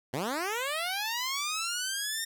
10% pulse linear sweep, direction up, 114.6 to 1842 Hz, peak -22 dBFS, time 0.13-2.25 s, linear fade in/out 10 ms, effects none

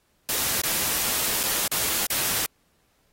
white noise with dropouts, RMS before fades -25 dBFS, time 0.29-2.46 s, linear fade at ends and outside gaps 0 ms, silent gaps 0.616-0.636 / 1.431-1.436 / 1.677-1.716 / 2.066-2.103 s, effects pink hiss -67 dBFS RMS until 3.12 s + AAC 48 kbps

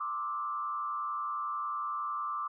sine tone with frequency modulation, 1174.7 Hz, D6, in tune, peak -32 dBFS, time 0-2.48 s, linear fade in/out 10 ms, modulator 111 Hz, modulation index 0.91, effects none

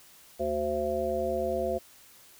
harmonic tone, 74.7 Hz, D2, 30 cents sharp, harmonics 1 / 3 / 5 / 7 / 9, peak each -40 / -38 / -33 / -31 / -31 dBFS, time 0.39-1.79 s, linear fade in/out 20 ms, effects white hiss -55 dBFS RMS until 2.39 s

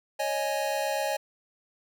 square chord, C# suspended second, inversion none, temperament equal, 554.4 / 622.3 / 830.6 Hz, C#5 / D#5 / G#5, 0 / 0 / 0 cents, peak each -32 dBFS, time 0.19-1.17 s, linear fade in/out 10 ms, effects none

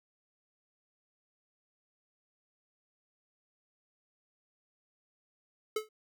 square tone with exponential decay, 431.6 Hz, A4, 33 cents flat, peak -28 dBFS, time 5.76-5.89 s, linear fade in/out 5 ms, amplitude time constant 27 ms, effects none

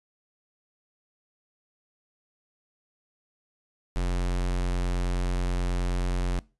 square tone, 44.69 Hz, F1, 41 cents sharp, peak -25 dBFS, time 3.96-6.39 s, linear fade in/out 0 ms, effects noise-tail reverb RT60 0.3 s tail -22 dB re dry + resampled to 24000 Hz

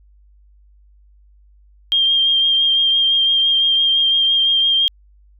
sine tone with vibrato, 3200 Hz, G7, 35 cents sharp, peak -12 dBFS, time 1.92-4.88 s, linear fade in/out 0 ms, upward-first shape sine, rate 5.9 Hz, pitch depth 20 cents each way, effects added 50 Hz sine -47 dBFS peak until 5.39 s

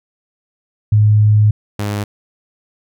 sine / sawtooth tone pair in turn, 106 / 103.04 Hz, G#2 / G#2, +36 / -13 cents, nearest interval unison, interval 49 cents, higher first, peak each -7 / -14 dBFS, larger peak first, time 0.92-1.51 / 1.79-2.04 s, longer first, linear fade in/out 5 ms, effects none

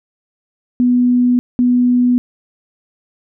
sine tone pair in turn, 246.5 / 246.5 Hz, B3 / B3, -3 / -3 cents, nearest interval unison, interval 0 cents, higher neither, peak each -9 dBFS, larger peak neither, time 0.8-1.39 / 1.59-2.18 s, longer neither, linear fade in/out 0 ms, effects none

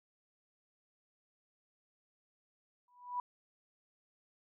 sine tone with exponential growth, 983 Hz, B5, 8 cents flat, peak -31 dBFS, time 2.88-3.2 s, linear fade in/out 2 ms, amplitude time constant 69 ms, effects none

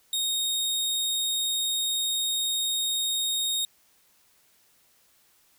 sawtooth tone, 3722 Hz, A#7, 3 cents flat, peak -22 dBFS, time 0.13-3.65 s, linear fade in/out 2 ms, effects white hiss -63 dBFS RMS until 5.58 s

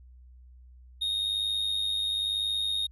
triangle tone with amplitude modulation, 3715 Hz, A#7, 7 cents flat, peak -23 dBFS, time 1.01-2.87 s, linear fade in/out 10 ms, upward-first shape sine, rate 101 Hz, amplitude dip 50%, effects added 62 Hz sine -49 dBFS peak until 2.91 s + resampled to 32000 Hz

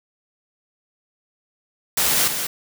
white noise with echo, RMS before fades -19 dBFS, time 1.97-2.28 s, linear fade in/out 5 ms, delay 190 ms, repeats 1, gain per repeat -6 dB, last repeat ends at 2.47 s, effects none

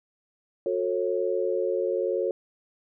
sine tone cluster, 363.5 / 444.3 / 545 Hz, F#4 / A4 / C#5, -31 / +17 / -29 cents, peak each -28 dBFS, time 0.66-2.31 s, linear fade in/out 2 ms, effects none

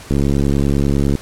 click train, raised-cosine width 3 ms, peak -4 dBFS, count 74, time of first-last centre 0.11-1.153 s, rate 70 Hz, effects pink hiss -37 dBFS RMS until 1.21 s + low-pass 11000 Hz 12 dB/octave

